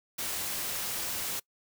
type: noise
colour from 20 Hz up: white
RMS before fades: -34 dBFS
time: 0.18-1.4 s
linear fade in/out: 10 ms
effects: noise-tail reverb RT60 0.1 s tail -24 dB re dry